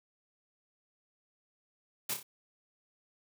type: noise with echo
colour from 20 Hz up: white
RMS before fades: -34 dBFS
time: 2.09-2.14 s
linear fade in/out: 5 ms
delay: 30 ms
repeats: 3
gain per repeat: -6 dB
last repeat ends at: 2.23 s
effects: none